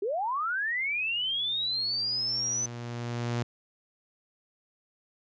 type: linear sweep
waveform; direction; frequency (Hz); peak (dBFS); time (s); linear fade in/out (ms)
sine; up; 370.9 to 6090; -27; 0.02-2.66; 5
type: tone with exponential growth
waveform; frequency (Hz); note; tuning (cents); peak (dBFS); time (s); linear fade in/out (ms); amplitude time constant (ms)
sawtooth; 119.3; A#2; +41; -23; 0.71-3.43; 5; 590
effects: resampled to 16000 Hz